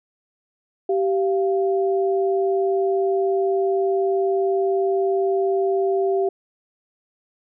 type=tone pair together; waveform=sine; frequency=388.4 / 692 Hz; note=G4 / F5; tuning=-16 / -16 cents; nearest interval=minor seventh; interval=1000 cents; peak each=-18 / -25 dBFS; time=0.89-6.29 s; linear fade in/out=5 ms; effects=none